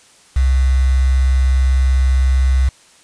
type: tone with quantisation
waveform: sine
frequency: 65.41 Hz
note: C2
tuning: in tune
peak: -10 dBFS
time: 0.36-2.69 s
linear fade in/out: 5 ms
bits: 5
effects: white hiss -48 dBFS RMS until 3.03 s + resampled to 22050 Hz